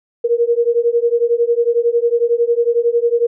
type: beating tone pair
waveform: sine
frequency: 466.2 / 477.2 Hz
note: A#4 / A#4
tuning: 0 / +41 cents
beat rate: 11 Hz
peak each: -15 dBFS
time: 0.24-3.27 s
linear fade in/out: 10 ms
effects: none